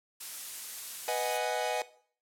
blue noise, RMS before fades -38 dBFS, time 0.2-1.38 s, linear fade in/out 10 ms
45% pulse chord, G# minor seventh, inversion first, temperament equal, 493.9 / 622.3 / 740 / 830.6 Hz, B4 / D#5 / F#5 / G#5, 0 / 0 / 0 / 0 cents, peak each -35 dBFS, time 1.08-1.82 s, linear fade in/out 2 ms
effects noise-tail reverb RT60 0.5 s tail -17 dB re dry + low-pass 12000 Hz 12 dB/octave

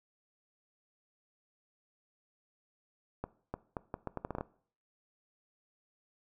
accelerating click train, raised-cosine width 1 ms, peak -22 dBFS, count 11, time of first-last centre 3.24-4.41 s, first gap 300 ms, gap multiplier 0.76, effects noise-tail reverb RT60 0.5 s tail -19 dB re dry

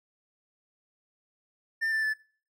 triangle tone with pitch steps, 1794 / 1768.3 / 1742.9 Hz, A6 / A6 / A6, +33 / +8 / -17 cents, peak -24 dBFS, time 1.81-2.14 s, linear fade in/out 20 ms, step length 110 ms, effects noise-tail reverb RT60 0.4 s tail -18 dB re dry

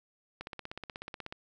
click train, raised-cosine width 0.3 ms, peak -24 dBFS, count 16, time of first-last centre 0.41-1.325 s, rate 16.4 Hz, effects none

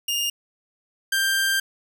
sawtooth tone pair in turn, 2826 / 1581.7 Hz, F7 / G6, +20 / +15 cents, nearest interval minor seventh, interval 1005 cents, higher first, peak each -19 / -16 dBFS, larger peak second, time 0.08-0.3 / 1.12-1.6 s, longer second, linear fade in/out 5 ms, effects none

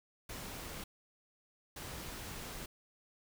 pink noise bursts at uneven times, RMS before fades -45 dBFS, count 2, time 0.29-0.84 / 1.76-2.66 s, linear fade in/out 5 ms, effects none

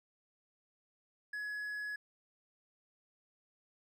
triangle tone, 1687 Hz, G#6, 27 cents sharp, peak -36 dBFS, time 1.33-1.96 s, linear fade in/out 5 ms, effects none

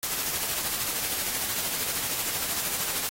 white noise with tremolo, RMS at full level -28 dBFS, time 0.03-3.09 s, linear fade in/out 0 ms, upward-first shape sine, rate 13 Hz, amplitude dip 35%, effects AAC 48 kbps

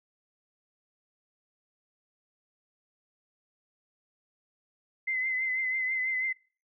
sine tone with vibrato, 2052 Hz, C7, 34 cents flat, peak -27 dBFS, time 5.07-6.33 s, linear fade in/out 10 ms, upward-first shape triangle, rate 6.1 Hz, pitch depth 44 cents each way, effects noise-tail reverb RT60 0.4 s tail -26 dB re dry

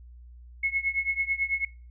sine tone with tremolo, 2183 Hz, C#7, 27 cents flat, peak -21 dBFS, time 0.63-1.65 s, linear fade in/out 5 ms, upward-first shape triangle, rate 9.1 Hz, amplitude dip 95%, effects noise-tail reverb RT60 0.4 s tail -23 dB re dry + added 60 Hz sine -45 dBFS peak until 1.9 s

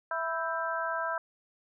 harmonic tone with a mistuned harmonic, 329.6 Hz, E4, in tune, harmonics 2 / 3 / 4 / 5, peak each -35 / -35 / -35 / -35 dBFS, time 0.11-1.18 s, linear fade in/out 2 ms, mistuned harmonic 5, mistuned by -79 cents, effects none

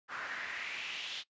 pink noise with band-pass filter sweep, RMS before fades -41 dBFS, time 0.08-1.24 s, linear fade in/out 50 ms, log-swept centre 1400 to 3500 Hz, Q 3.4, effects noise-tail reverb RT60 0.1 s tail -20 dB re dry + resampled to 16000 Hz

